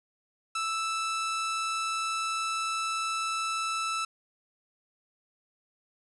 sawtooth tone, 1318.5 Hz, E6, in tune, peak -25 dBFS, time 0.55-4.05 s, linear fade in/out 5 ms, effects resampled to 24000 Hz + 9-bit

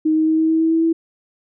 sine tone with pitch steps, 312.8 / 315 / 317.2 / 319.4 / 321.6 / 323.8 / 326.1 / 328.4 Hz, D#4 / D#4 / D#4 / D#4 / E4 / E4 / E4 / E4, +9 / +21 / +33 / +45 / -43 / -31 / -19 / -6 cents, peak -13 dBFS, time 0.05-0.93 s, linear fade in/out 10 ms, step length 110 ms, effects none

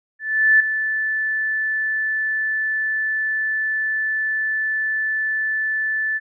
sine tone with ADSR envelope, 1751 Hz, A6, 9 cents flat, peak -9 dBFS, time 0.19-6.2 s, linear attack 410 ms, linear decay 6 ms, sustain -10 dB, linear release 36 ms, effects none

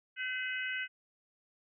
harmonic tone with a mistuned harmonic, 510 Hz, C5, 44 cents flat, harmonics 3 / 4 / 5 / 6, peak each -37 / -39 / -41 / -43 dBFS, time 0.16-0.88 s, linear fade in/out 50 ms, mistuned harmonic 6, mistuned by -67 cents, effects none

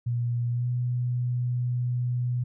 sine tone with pitch glide, 119.8 to 123.1 Hz, A#2 to B2, +48 to -5 cents, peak -24 dBFS, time 0.06-2.44 s, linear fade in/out 10 ms, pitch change +47 cents, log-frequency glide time 0.5-0.68 s, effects none

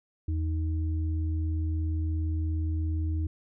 sine tone pair together, 81.41 / 311.1 Hz, E2 / D#4, -21 / 0 cents, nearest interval octave + major seventh, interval 2321 cents, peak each -26 / -38 dBFS, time 0.28-3.27 s, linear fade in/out 5 ms, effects none

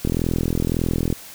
click train, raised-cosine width 3 ms, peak -8 dBFS, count 46, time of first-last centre 0.05-1.127 s, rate 41.8 Hz, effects white hiss -40 dBFS RMS until 1.34 s

